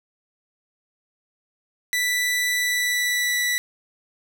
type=tone with pitch glide; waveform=sawtooth; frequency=1975.5 to 1963 Hz; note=B6 to B6; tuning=0 to -11 cents; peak=-17 dBFS; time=1.93-3.58 s; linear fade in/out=0 ms; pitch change=-11 cents; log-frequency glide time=2.49-3.41 s; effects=none